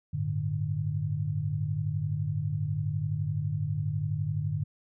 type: chord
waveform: sine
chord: G suspended second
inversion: none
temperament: equal with one note detuned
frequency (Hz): 98 / 110 / 149.14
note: G2 / A2 / D3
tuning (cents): 0 / 0 / +27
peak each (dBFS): -33 / -33 / -30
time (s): 0.13-4.64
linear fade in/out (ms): 10
effects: none